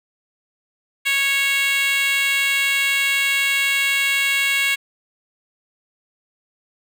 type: tone with high-pass filter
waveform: 10% pulse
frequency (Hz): 552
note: C#5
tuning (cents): -7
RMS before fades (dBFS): -19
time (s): 1.05-4.76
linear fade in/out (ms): 20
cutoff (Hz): 2200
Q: 2.4
effects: none